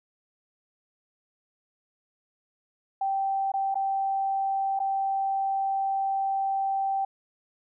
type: tone with dropouts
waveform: sine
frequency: 780 Hz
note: G5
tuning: 9 cents flat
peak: -24 dBFS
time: 3.01-7.05 s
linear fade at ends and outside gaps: 5 ms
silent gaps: 3.519-3.538 / 3.744-3.754 / 4.792-4.8 s
effects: none